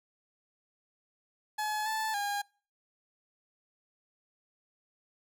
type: tone with pitch steps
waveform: 30% pulse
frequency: 852 / 876 / 813 Hz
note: G#5 / A5 / G#5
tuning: +44 / -8 / -37 cents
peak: -28 dBFS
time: 1.58-2.42 s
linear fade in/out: 10 ms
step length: 280 ms
effects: noise-tail reverb RT60 0.4 s tail -26 dB re dry